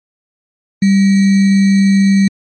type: tone with sample-and-hold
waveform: sine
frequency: 196 Hz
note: G3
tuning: in tune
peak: -6 dBFS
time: 0.82-2.28 s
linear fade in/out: 5 ms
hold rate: 2100 Hz
effects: MP3 32 kbps